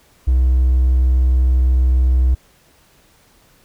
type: tone with hard clipping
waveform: triangle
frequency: 63.4 Hz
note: B1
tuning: 46 cents sharp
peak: -11 dBFS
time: 0.27-2.35 s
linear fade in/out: 10 ms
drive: 4 dB
effects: pink hiss -53 dBFS RMS until 3.64 s